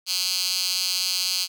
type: tone with high-pass filter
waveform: 10% pulse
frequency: 184 Hz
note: F#3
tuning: 9 cents flat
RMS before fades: -25 dBFS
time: 0.06-1.48 s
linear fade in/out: 50 ms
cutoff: 4200 Hz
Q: 3.1
effects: none